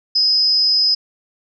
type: tone with amplitude modulation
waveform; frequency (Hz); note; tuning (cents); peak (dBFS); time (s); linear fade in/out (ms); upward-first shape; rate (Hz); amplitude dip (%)
sine; 5060; D#8; +28; -9; 0.15-0.95; 10; sine; 261; 65
effects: none